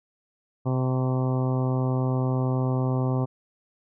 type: harmonic tone with a mistuned harmonic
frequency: 129.1 Hz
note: C3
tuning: 23 cents flat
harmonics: 1 / 2 / 3 / 4 / 5 / 6 / 7 / 8 / 9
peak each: -23 / -29 / -33 / -35 / -37 / -39 / -40 / -41 / -42 dBFS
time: 0.65-3.26 s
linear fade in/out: 20 ms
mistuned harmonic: 9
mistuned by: -24 cents
effects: none